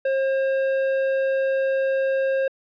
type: tone with tanh clipping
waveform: sine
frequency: 536 Hz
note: C5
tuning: 42 cents sharp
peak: -21 dBFS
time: 0.05-2.48 s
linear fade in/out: 5 ms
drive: 12 dB
effects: low-pass 3000 Hz 12 dB/octave